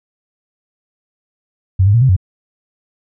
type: tone with pitch steps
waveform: sine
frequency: 94.2 / 101.4 / 117.5 / 132.1 / 92.7 Hz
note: F#2 / G#2 / A#2 / C3 / F#2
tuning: +32 / -41 / +14 / +17 / +4 cents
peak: -7 dBFS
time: 1.79-2.165 s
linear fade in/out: 10 ms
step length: 75 ms
effects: none